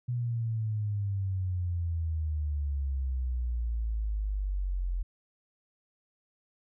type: exponential sweep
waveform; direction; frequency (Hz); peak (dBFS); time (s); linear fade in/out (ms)
sine; down; 123.47 to 43.22; -28; 0.08-5.03; 10
effects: none